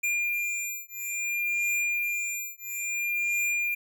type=beating tone pair; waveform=square; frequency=2400 / 2400.59 Hz; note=D7 / D7; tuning=+37 / +37 cents; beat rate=0.59 Hz; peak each=-31 dBFS; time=0.03-3.75 s; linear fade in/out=10 ms; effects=none